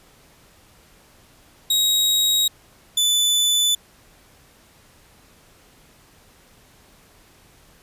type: tone pair in turn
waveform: sawtooth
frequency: 3800 / 3494 Hz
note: A#7 / A7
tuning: +33 / -13 cents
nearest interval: minor second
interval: 146 cents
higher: first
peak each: -13 dBFS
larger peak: neither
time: 1.7-2.48 / 2.97-3.75 s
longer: neither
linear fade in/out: 5 ms
effects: pink hiss -53 dBFS RMS until 7.82 s + resampled to 32000 Hz